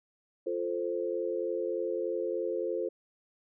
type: chord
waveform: sine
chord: F major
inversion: none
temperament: equal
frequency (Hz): 349.2 / 440 / 523.3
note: F4 / A4 / C5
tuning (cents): 0 / 0 / 0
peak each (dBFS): -34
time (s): 0.46-2.89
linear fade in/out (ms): 10
effects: none